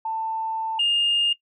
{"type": "tone pair in turn", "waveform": "sine", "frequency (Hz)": [890, 2826], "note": ["A5", "F7"], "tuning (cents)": [20, 20], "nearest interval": "octave + minor sixth", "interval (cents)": 2000, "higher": "second", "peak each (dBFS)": [-24, -17], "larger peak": "second", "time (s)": [[0.05, 0.79], [0.79, 1.33]], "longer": "first", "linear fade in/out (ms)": 5, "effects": ["noise-tail reverb RT60 0.1 s tail -19 dB re dry", "tanh soft clip ceiling -14 dBFS"]}